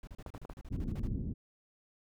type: noise bursts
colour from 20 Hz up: brown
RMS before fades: -46 dBFS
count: 14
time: 0.03-1.074 s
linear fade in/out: 2 ms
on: 43 ms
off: 34 ms
type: clicks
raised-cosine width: 1 ms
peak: -30 dBFS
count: 4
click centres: 0.263 / 0.348 / 0.451 / 0.498 s
type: low-pass noise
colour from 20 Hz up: pink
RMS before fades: -36 dBFS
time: 0.7-1.34 s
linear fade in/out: 20 ms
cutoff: 280 Hz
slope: 24 dB/octave
effects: none